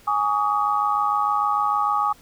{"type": "chord", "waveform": "sine", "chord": "Ab suspended fourth", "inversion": "none", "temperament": "equal with one note detuned", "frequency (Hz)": [830.6, 1137.9, 1244.5], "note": ["Ab5", "Db6", "Eb6"], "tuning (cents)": [0, 45, 0], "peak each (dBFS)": -23, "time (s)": [0.07, 2.13], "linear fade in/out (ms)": 10, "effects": ["pink hiss -52 dBFS RMS until 2.21 s"]}